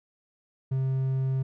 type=tone; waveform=triangle; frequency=132.5 Hz; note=C3; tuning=22 cents sharp; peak=-22 dBFS; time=0.71-1.43 s; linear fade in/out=10 ms; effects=none